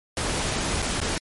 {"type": "noise with dropouts", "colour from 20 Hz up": "pink", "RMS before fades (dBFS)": -26, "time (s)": [0.17, 1.18], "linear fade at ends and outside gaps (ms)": 1, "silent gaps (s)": [[0.82, 0.825], [1.003, 1.015]], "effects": ["MP3 48 kbps"]}